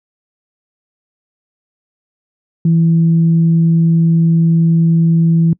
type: tone with frequency modulation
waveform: sine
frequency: 164.81 Hz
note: E3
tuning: in tune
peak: -7 dBFS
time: 2.65-5.53 s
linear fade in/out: 2 ms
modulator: 170 Hz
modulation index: 0.22
effects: noise-tail reverb RT60 0.1 s tail -25 dB re dry + high-pass 100 Hz 12 dB/octave